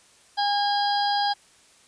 harmonic tone, 815 Hz, G#5, 33 cents flat, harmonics 1 / 2 / 4 / 5 / 6, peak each -22 / -32 / -32 / -34 / -30 dBFS, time 0.37-1.34 s, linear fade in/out 20 ms, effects white hiss -56 dBFS RMS until 1.87 s + resampled to 22050 Hz

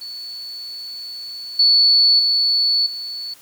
sine tone with level steps, 4442 Hz, C#8, 3 cents sharp, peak -29 / -10 / -14 / -26 dBFS, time 0.01-3.34 s, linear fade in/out 5 ms, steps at 1.59 / 2.19 / 2.86 s, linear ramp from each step 5 ms, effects white hiss -48 dBFS RMS until 3.41 s

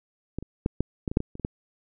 clicks, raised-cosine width 3 ms, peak -17 / -25 / -10 / -10 / -14 / -18 / -6 / -17 / -26 / -26 / -13 dBFS, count 11, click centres 0.386 / 0.426 / 0.661 / 0.806 / 1.078 / 1.115 / 1.171 / 1.204 / 1.354 / 1.397 / 1.449 s, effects none

